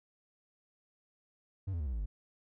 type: tone with pitch steps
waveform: triangle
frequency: 96.3 / 84.32 / 73.83 / 64.64 / 56.6 / 49.56 Hz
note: G2 / E2 / D2 / C2 / A1 / G1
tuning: -30 / +40 / +10 / -20 / +50 / +20 cents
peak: -31 dBFS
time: 1.67-2.06 s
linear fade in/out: 10 ms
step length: 65 ms
effects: none